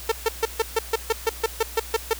sawtooth tone bursts, 449.8 Hz, A4, 38 cents sharp, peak -14 dBFS, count 13, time 0.09-2.134 s, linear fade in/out 5 ms, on 28 ms, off 140 ms, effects added 60 Hz sine -39 dBFS peak until 2.19 s + white hiss -39 dBFS RMS until 2.19 s

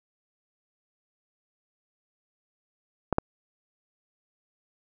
clicks, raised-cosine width 1 ms, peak -9 / -7 dBFS, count 2, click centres 3.127 / 3.184 s, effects none

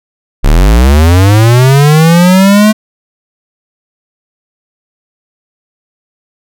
square linear sweep, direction up, 31.43 to 217.6 Hz, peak -3 dBFS, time 0.43-2.73 s, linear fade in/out 20 ms, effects none

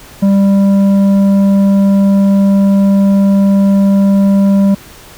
sine tone with tanh clipping, 197.4 Hz, G3, 12 cents sharp, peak -7 dBFS, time 0.22-4.75 s, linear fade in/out 10 ms, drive 8 dB, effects pink hiss -36 dBFS RMS until 5.17 s

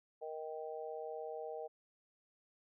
harmonic tone, 156.5 Hz, D#3, 10 cents sharp, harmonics 3 / 4 / 5, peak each -44 / -46 / -48 dBFS, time 0.21-1.68 s, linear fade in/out 20 ms, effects none

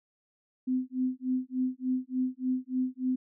sine tone with tremolo, 256.1 Hz, C4, 37 cents flat, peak -24 dBFS, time 0.67-3.16 s, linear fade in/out 10 ms, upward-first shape sine, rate 3.4 Hz, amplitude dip 100%, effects none

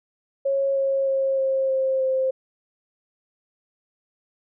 sine tone with pitch steps, 548 / 543.3 / 538.6 / 533.9 / 529.3 / 524.8 Hz, C#5 / C#5 / C#5 / C5 / C5 / C5, -20 / -35 / -50 / +35 / +20 / +5 cents, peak -19 dBFS, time 0.45-2.31 s, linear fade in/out 10 ms, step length 310 ms, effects none

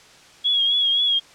sine tone with vibrato, 3315 Hz, G#7, 4 cents flat, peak -16 dBFS, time 0.44-1.2 s, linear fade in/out 20 ms, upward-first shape triangle, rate 3.8 Hz, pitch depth 56 cents each way, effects white hiss -48 dBFS RMS until 1.34 s + low-pass 6000 Hz 12 dB/octave

